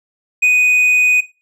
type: tone with tanh clipping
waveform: sine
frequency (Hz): 2489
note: D#7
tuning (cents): 0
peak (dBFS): -10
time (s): 0.42-1.21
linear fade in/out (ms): 10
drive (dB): 5
effects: noise-tail reverb RT60 0.3 s tail -17 dB re dry